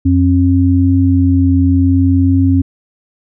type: tone pair together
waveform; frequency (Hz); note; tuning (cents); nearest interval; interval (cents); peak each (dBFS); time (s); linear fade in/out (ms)
sine; 90 / 269.3; F#2 / C#4; -47 / -50; octave + perfect fifth; 1897; -10; 0.05-2.62; 10
effects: none